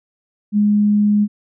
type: tone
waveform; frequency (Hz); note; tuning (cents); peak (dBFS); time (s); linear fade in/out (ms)
sine; 207.7; G#3; 0; -11; 0.52-1.28; 50
effects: none